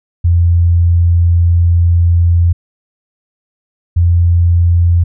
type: tone pair in turn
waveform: sine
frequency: 85.8 / 86.15 Hz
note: F2 / F2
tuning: -30 / -23 cents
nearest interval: unison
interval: 7 cents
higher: second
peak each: -6 dBFS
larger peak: neither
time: 0.24-2.53 / 3.96-5.04 s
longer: first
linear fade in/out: 10 ms
effects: none